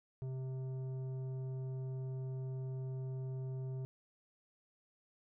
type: tone with tanh clipping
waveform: sine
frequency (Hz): 130.81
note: C3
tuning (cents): 0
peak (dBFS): -40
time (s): 0.22-3.85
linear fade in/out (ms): 0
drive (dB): 10
effects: none